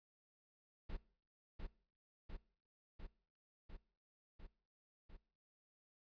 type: noise with echo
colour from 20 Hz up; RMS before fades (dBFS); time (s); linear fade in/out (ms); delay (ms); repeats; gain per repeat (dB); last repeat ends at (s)
brown; -44; 0.89-0.97; 10; 700; 6; -2; 5.17
effects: noise-tail reverb RT60 0.5 s tail -20 dB re dry + resampled to 11025 Hz